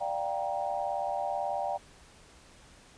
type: chord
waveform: sine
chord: G minor seventh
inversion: second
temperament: just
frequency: 588 / 705.6 / 784 / 940.8 Hz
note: D5 / F5 / G5 / Bb5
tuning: +2 / +18 / 0 / +16 cents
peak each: -35 / -35 / -33 / -39 dBFS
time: 0-1.78 s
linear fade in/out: 20 ms
effects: pink hiss -56 dBFS RMS until 2.97 s + resampled to 22050 Hz